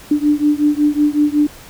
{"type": "beating tone pair", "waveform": "sine", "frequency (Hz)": [293.7, 299.1], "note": ["D4", "D4"], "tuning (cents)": [0, 32], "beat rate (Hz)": 5.4, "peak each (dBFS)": [-14, -15], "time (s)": [0.11, 1.47], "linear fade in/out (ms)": 5, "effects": ["pink hiss -39 dBFS RMS until 1.69 s"]}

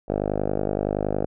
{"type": "tone with low-pass filter", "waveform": "5% pulse", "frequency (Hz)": 50.7, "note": "G#1", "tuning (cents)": -41, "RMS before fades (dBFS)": -25, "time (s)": [0.08, 1.26], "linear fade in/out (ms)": 10, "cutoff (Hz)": 650, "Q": 1.8, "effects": []}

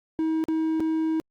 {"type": "tone with dropouts", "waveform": "triangle", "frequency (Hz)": 319, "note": "D#4", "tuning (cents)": 43, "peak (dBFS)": -20, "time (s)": [0.19, 1.2], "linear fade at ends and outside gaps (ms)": 0, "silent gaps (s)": [[0.44, 0.485], [0.798, 0.804]], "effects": ["Opus 48 kbps"]}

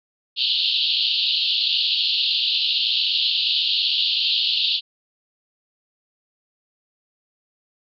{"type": "band-pass noise", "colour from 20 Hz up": "white", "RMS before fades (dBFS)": -21, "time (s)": [0.36, 4.81], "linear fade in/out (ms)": 50, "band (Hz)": [2800, 4500], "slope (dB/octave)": 96, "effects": []}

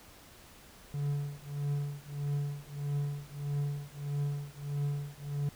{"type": "tone with tremolo", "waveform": "triangle", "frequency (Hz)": 143.7, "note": "D3", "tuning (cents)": -37, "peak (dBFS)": -26, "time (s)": [0.94, 5.49], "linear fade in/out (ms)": 2, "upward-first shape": "triangle", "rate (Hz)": 1.6, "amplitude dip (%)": 100, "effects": ["pink hiss -55 dBFS RMS until 5.55 s"]}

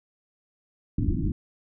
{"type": "low-pass noise", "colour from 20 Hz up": "pink", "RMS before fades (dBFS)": -25, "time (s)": [0.98, 1.32], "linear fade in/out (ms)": 5, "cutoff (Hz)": 330, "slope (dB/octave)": 96, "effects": []}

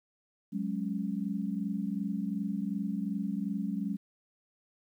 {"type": "chord", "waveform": "sine", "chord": "F# suspended second", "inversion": "none", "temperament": "equal", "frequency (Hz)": [185, 207.7, 277.2], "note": ["F#3", "G#3", "C#4"], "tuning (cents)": [0, 0, 0], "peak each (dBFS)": [-35, -33, -38], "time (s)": [0.52, 3.97], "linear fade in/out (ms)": 20, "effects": ["11-bit"]}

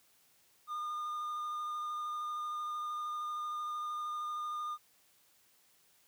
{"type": "tone with vibrato", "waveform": "triangle", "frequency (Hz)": 1215, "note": "D#6", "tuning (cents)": -42, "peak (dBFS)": -34, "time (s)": [0.67, 4.78], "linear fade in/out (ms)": 50, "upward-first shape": "square", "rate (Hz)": 13, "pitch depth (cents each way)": 9, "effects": ["white hiss -68 dBFS RMS until 6.07 s", "high-pass 60 Hz 12 dB/octave"]}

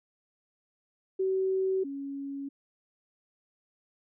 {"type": "tone pair in turn", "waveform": "sine", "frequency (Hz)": [380, 277.7], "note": ["F#4", "C#4"], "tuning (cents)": [46, 3], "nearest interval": "perfect fourth", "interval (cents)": 543, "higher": "first", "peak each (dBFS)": [-25, -34], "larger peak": "first", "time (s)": [[1.19, 1.84], [1.84, 2.49]], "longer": "neither", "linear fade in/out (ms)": 10, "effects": []}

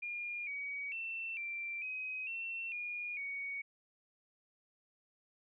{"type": "tone with pitch steps", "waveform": "sine", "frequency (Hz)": [2416, 2260, 2684, 2355, 2525, 2703, 2433, 2237], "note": ["D7", "C#7", "E7", "D7", "D#7", "E7", "D#7", "C#7"], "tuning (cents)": [48, 33, 31, 4, 25, 43, -39, 15], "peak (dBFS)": -38, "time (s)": [0.02, 3.62], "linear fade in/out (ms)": 10, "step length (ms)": 450, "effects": []}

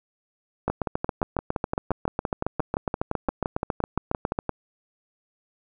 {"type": "two click trains", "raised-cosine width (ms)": 1, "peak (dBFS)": [-10, -11], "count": [28, 23], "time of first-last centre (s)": [[0.68, 4.389], [0.7, 4.493]], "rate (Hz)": [7.28, 5.8], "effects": []}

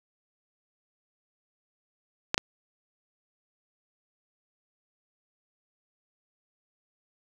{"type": "clicks", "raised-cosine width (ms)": 0.2, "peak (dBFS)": -6, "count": 2, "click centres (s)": [2.344, 2.379], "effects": []}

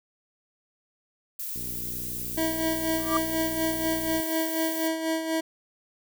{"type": "noise", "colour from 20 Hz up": "violet", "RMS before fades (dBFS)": -34, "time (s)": [1.39, 4.88], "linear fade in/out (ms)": 5}
{"type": "click train", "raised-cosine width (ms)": 3, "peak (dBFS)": -29, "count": 162, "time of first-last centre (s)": [1.56, 4.199], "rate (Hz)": 61}
{"type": "tone with tremolo", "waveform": "25% pulse", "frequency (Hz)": 322.5, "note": "E4", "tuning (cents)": -38, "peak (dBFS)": -20, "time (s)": [2.37, 5.41], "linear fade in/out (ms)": 10, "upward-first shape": "sine", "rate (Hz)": 4.1, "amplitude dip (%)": 55}
{"type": "tone with exponential growth", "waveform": "sine", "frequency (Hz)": 1180, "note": "D6", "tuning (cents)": 8, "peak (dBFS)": -20, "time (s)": [2.97, 3.17], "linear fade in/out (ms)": 2, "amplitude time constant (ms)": 42}
{"effects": []}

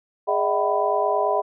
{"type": "tone cluster", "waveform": "sine", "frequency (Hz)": [414.8, 606, 655, 760, 993], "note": ["G#4", "D#5", "E5", "F#5", "B5"], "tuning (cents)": [-2, -46, -11, 46, 9], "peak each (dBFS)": -25, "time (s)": [0.27, 1.42], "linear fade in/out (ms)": 20, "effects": []}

